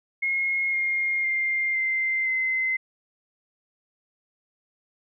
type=tone with pitch steps; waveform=sine; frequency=2156 / 2131 / 2107 / 2083 / 2059 Hz; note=C#7 / C7 / C7 / C7 / C7; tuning=-49 / +31 / +12 / -8 / -28 cents; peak=-22 dBFS; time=0.22-2.77 s; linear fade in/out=10 ms; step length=510 ms; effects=none